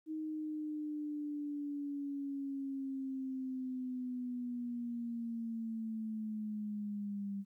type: linear sweep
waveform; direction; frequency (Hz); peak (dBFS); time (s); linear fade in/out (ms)
sine; down; 314 to 197.5; -37; 0.06-7.45; 50
effects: 13-bit